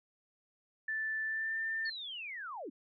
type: tone with pitch glide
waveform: sine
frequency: 1760 to 1791.8 Hz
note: A6 to A6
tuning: 0 to +31 cents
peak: -33 dBFS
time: 0.88-1.9 s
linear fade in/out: 5 ms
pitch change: +31 cents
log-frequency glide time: 1.25-1.58 s
type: linear sweep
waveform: sine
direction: down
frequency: 4468 to 224 Hz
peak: -40 dBFS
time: 1.85-2.7 s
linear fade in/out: 10 ms
effects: none